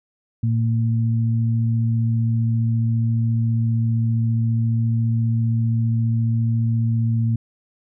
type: tone pair together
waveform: sine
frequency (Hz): 114.5 / 228.7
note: A#2 / A#3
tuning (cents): -31 / -33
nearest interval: octave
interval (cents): 1198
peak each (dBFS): -17 / -25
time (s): 0.43-7.36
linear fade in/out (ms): 5
effects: none